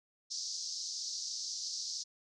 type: band-pass noise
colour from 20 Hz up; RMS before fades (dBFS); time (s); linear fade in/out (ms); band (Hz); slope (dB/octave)
white; -40; 0.3-2.04; 20; 4500 to 6100; 48
effects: none